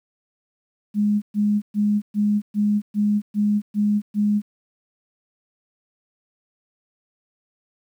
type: tone bursts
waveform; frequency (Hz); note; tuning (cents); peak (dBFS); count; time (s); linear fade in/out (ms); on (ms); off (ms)
sine; 207.7; G#3; 0; -16; 9; 0.94-4.42; 50; 280; 120
effects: 9-bit